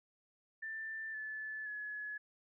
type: tone with pitch steps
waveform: sine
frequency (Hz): 1776 / 1736.4 / 1697.8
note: A6 / A6 / G#6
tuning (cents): +16 / -23 / +38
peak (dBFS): -40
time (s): 0.62-2.18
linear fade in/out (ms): 10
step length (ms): 520
effects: none